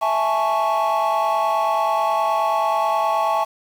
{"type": "chord", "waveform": "triangle", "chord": "A major seventh", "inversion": "second", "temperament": "equal", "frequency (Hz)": [659.3, 830.6, 880, 1108.7], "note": ["E5", "G#5", "A5", "C#6"], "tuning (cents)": [0, 0, 0, 0], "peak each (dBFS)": -20, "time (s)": [0.01, 3.45], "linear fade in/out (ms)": 20, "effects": ["tanh soft clip ceiling -10 dBFS", "7-bit"]}